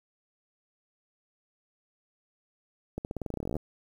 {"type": "accelerating click train", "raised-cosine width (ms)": 2, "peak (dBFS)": -20, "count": 19, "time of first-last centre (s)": [2.98, 3.566], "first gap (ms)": 69, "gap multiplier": 0.9, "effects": ["9-bit"]}